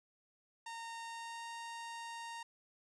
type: tone with pitch glide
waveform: sawtooth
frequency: 920 to 926.9 Hz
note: A#5 to A#5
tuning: -23 to -10 cents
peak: -40 dBFS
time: 0.66-2.43 s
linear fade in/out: 5 ms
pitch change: +13 cents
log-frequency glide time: 1.05-1.46 s
effects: resampled to 22050 Hz + 13-bit